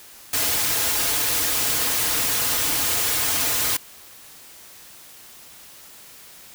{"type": "noise with comb filter", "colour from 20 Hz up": "white", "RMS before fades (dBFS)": -22, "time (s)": [0.33, 3.77], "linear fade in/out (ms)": 5, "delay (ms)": 5.2, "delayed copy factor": -0.75, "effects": ["white hiss -45 dBFS RMS until 6.54 s"]}